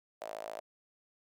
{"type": "tone with high-pass filter", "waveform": "sawtooth", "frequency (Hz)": 54, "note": "A1", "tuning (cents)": -32, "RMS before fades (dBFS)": -43, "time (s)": [0.21, 0.6], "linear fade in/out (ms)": 5, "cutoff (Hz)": 630, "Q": 6.8, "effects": []}